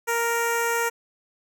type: tone with notch filter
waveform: 10% pulse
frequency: 466.2 Hz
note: A#4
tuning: in tune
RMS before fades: -24 dBFS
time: 0.07-0.9 s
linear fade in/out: 20 ms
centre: 3500 Hz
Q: 1.1
effects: none